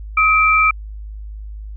sine tone pair together, 1268.3 / 2349 Hz, D#6 / D7, +33 / 0 cents, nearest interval major seventh, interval 1067 cents, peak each -13 dBFS, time 0.17-0.71 s, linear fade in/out 5 ms, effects added 52 Hz sine -28 dBFS peak until 1.76 s

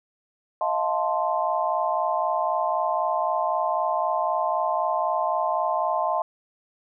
sine chord, F dominant seventh, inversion third, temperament equal with one note detuned, 634.6 / 698.5 / 880 / 1046.5 Hz, Eb5 / F5 / A5 / C6, +34 / 0 / 0 / 0 cents, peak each -27 dBFS, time 0.61-6.22 s, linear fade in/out 2 ms, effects none

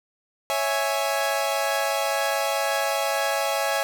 sawtooth chord, C# minor, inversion none, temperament equal, 554.4 / 659.3 / 830.6 Hz, C#5 / E5 / G#5, 0 / 0 / 0 cents, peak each -23 dBFS, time 0.5-3.83 s, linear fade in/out 0 ms, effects none

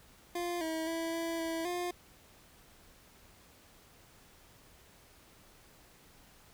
25% pulse tone with pitch steps, 348.9 / 321.2 / 329.2 / 331.8 / 328 / 354.1 Hz, F4 / E4 / E4 / E4 / E4 / F4, -2 / -45 / -2 / +11 / -9 / +24 cents, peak -30 dBFS, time 0.35-1.91 s, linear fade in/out 5 ms, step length 260 ms, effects pink hiss -60 dBFS RMS until 6.53 s

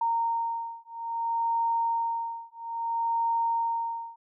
sine beating tone pair, 923 / 923.6 Hz, A#5 / A#5, -17 / -16 cents, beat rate 0.6 Hz, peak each -29 dBFS, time 0.01-4.16 s, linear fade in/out 5 ms, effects none

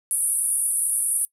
white band-pass noise, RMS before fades -23 dBFS, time 0.11-1.25 s, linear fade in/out 0 ms, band 9200 to 11000 Hz, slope 96 dB/octave, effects noise-tail reverb RT60 0.1 s tail -22 dB re dry

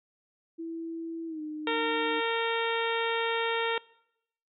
sine tone with pitch glide, 329.6 to 305.8 Hz, E4 to D#4, 0 to -30 cents, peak -34 dBFS, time 0.58-2.21 s, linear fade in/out 20 ms, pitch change -130 cents, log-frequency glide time 1.27-1.41 s
harmonic tone, 458.9 Hz, A#4, 27 cents flat, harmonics 1 / 2 / 3 / 4 / 5 / 6 / 7 / 8, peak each -30 / -33 / -35 / -36 / -37 / -38 / -38 / -39 dBFS, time 1.67-3.78 s, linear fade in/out 2 ms
effects noise-tail reverb RT60 0.8 s tail -23 dB re dry

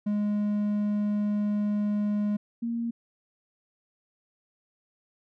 triangle / sine tone pair in turn, 207.6 / 233 Hz, G#3 / A#3, 0 / -1 cents, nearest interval major second, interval 199 cents, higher second, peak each -22 / -27 dBFS, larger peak first, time 0.06-2.37 / 2.62-2.91 s, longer first, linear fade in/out 10 ms, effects none

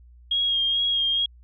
sine tone with vibrato, 3259 Hz, G#7, 33 cents flat, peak -20 dBFS, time 0.31-1.26 s, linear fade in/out 5 ms, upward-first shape sine, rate 2.3 Hz, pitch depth 26 cents each way, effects added 60 Hz sine -47 dBFS peak until 1.43 s

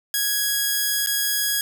5% pulse tone with dropouts, 1658 Hz, G#6, 3 cents flat, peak -9 dBFS, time 0.14-1.61 s, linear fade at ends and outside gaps 1 ms, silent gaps 1.062-1.071 s, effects none

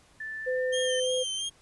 sine tone with pitch glide, 1760 to 1800.1 Hz, A6 to A6, 0 to +39 cents, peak -34 dBFS, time 0.2-1 s, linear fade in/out 5 ms, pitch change +39 cents, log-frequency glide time 0.4-0.62 s
sine tone, 509 Hz, C5, 48 cents flat, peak -26 dBFS, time 0.46-1.24 s, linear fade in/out 20 ms
sawtooth tone with vibrato, 3167 Hz, G7, 17 cents sharp, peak -27 dBFS, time 0.72-1.5 s, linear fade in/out 20 ms, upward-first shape sine, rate 2.9 Hz, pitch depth 41 cents each way
effects pink hiss -60 dBFS RMS until 1.61 s + resampled to 24000 Hz

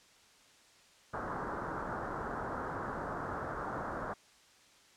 white low-pass noise, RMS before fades -39 dBFS, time 1.13-4.14 s, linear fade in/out 10 ms, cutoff 1500 Hz, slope 48 dB/octave, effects white hiss -62 dBFS RMS until 4.96 s + low-pass 7000 Hz 12 dB/octave

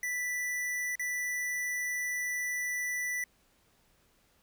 square tone with dropouts, 1975.5 Hz, B6, in tune, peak -32 dBFS, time 0.03-3.24 s, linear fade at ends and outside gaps 2 ms, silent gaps 0.955-0.995 s, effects pink hiss -68 dBFS RMS until 4.42 s

